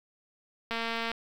click train, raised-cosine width 0.3 ms, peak -17 dBFS, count 94, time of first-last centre 0.71-1.116 s, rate 229 Hz, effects 8-bit

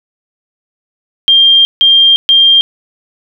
sine tone bursts at uneven times, 3194 Hz, G7, 32 cents sharp, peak -3 dBFS, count 3, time 1.28-1.65 / 1.81-2.16 / 2.29-2.61 s, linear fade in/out 0 ms, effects none

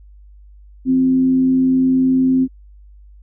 sine tone with frequency modulation, 260.5 Hz, C4, 7 cents flat, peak -11 dBFS, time 0.85-2.48 s, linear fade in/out 50 ms, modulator 91.4 Hz, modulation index 0.21, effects added 50 Hz sine -40 dBFS peak until 3.22 s

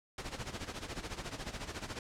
pink noise with tremolo, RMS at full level -39 dBFS, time 0.18-1.99 s, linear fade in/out 2 ms, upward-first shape sine, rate 14 Hz, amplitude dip 75%, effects low-pass 7000 Hz 12 dB/octave

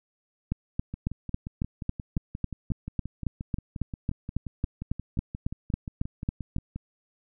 two click trains, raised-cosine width 5 ms, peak -22 / -14 dBFS, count 34 / 23, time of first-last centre 0.94-6.76 / 0.52-6.564 s, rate 5.67 / 3.64 Hz, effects none

